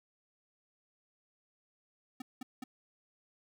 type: tone bursts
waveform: square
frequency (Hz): 255.5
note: C4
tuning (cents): -41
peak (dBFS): -40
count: 3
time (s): 2.2-2.64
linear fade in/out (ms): 5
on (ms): 20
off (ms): 190
effects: none